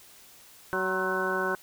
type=harmonic tone with a mistuned harmonic; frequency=187.7 Hz; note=F#3; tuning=25 cents sharp; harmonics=1 / 2 / 3 / 4 / 5 / 6 / 7 / 8; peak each=-38 / -31 / -35 / -38 / -37 / -34 / -38 / -30 dBFS; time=0.73-1.55 s; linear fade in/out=0 ms; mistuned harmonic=6; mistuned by=-79 cents; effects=white hiss -53 dBFS RMS until 1.62 s